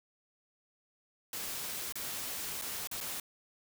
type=noise with dropouts; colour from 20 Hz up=white; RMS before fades=-39 dBFS; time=1.33-3.2 s; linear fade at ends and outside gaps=2 ms; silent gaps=1.924-1.955 / 2.615-2.62 / 2.873-2.913 / 3.005-3.01 s; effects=none